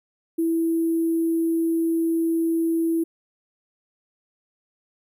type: tone with sample-and-hold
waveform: sine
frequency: 329.6 Hz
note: E4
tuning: in tune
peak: -19 dBFS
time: 0.38-3.04 s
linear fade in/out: 10 ms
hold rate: 11025 Hz
effects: none